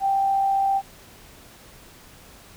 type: tone with amplitude modulation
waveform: sine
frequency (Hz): 784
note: G5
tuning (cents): 0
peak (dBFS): -17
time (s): 0-0.82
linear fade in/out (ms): 50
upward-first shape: sine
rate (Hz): 54.9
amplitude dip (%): 25
effects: pink hiss -48 dBFS RMS until 2.56 s